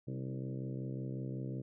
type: harmonic tone with a mistuned harmonic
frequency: 65.41 Hz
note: C2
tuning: in tune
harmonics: 2 / 3 / 4 / 5 / 6 / 7 / 8 / 9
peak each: -39 / -45 / -48 / -47 / -52 / -52 / -55 / -58 dBFS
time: 0.07-1.62 s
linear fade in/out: 10 ms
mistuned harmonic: 4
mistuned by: +38 cents
effects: none